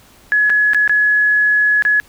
sine tone with dropouts, 1693 Hz, G#6, 33 cents sharp, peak -10 dBFS, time 0.32-2 s, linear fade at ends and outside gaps 0 ms, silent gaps 0.496-0.501 / 0.734-0.746 / 0.877-0.895 / 1.823-1.851 s, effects pink hiss -47 dBFS RMS until 2.08 s

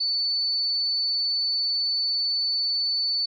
sine tone, 4491 Hz, C#8, 22 cents sharp, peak -22 dBFS, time 0-3.26 s, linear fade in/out 10 ms, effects none

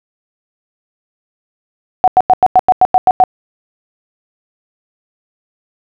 sine tone bursts, 743 Hz, F#5, 7 cents sharp, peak -3 dBFS, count 10, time 2.04-3.238 s, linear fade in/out 0 ms, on 37 ms, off 92 ms, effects none

